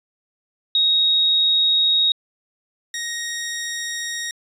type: tone pair in turn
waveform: sine / 15% pulse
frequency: 3767 / 1874.3 Hz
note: A#7 / A#6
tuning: +17 / +9 cents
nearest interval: octave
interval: 1208 cents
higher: first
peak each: -14 / -19 dBFS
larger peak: first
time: 0.75-2.12 / 2.94-4.31 s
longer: neither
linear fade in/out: 2 ms
effects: resampled to 32000 Hz